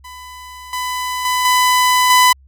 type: tone with level steps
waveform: sawtooth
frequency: 1001 Hz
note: B5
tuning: 23 cents sharp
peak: -29 / -16 / -11 / -7 / -4 dBFS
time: 0.04-2.33 s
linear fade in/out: 10 ms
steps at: 0.73 / 1.25 / 1.45 / 2.1 s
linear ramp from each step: 2 ms
effects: added 67 Hz sine -44 dBFS peak until 2.47 s